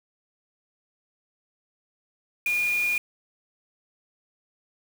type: tone in noise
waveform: sine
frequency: 2430 Hz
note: D#7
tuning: 42 cents flat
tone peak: -22 dBFS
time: 2.46-2.98 s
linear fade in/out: 2 ms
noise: white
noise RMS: -38 dBFS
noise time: 2.46-2.98 s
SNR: +13 dB
effects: none